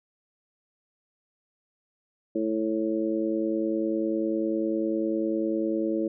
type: harmonic tone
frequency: 110 Hz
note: A2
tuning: in tune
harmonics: 2 / 3 / 4 / 5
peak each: -32 / -26 / -33 / -32 dBFS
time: 2.35-6.08 s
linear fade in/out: 5 ms
effects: none